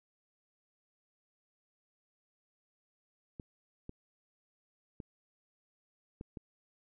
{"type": "clicks", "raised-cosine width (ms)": 3, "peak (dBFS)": -30, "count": 5, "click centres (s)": [3.398, 3.894, 5.002, 6.211, 6.372], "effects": []}